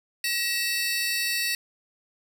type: tone cluster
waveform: sawtooth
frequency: 1913 / 2645 / 4517 Hz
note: A#6 / E7 / C#8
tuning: +44 / +5 / +32 cents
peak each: -26 dBFS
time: 0.24-1.55 s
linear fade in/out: 2 ms
effects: none